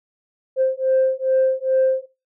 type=beating tone pair; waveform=sine; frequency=523.3 / 525.7 Hz; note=C5 / C5; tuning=0 / +8 cents; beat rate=2.4 Hz; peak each=-18 dBFS; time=0.56-2.06 s; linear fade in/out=50 ms; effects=noise-tail reverb RT60 0.3 s tail -22 dB re dry + tanh soft clip ceiling -10 dBFS